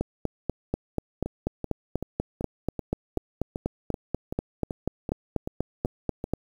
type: two click trains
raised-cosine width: 2 ms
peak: -12 / -17 dBFS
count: 27 / 14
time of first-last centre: 0.01-6.336 / 1.26-6.241 s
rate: 4.11 / 2.61 Hz
effects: 8-bit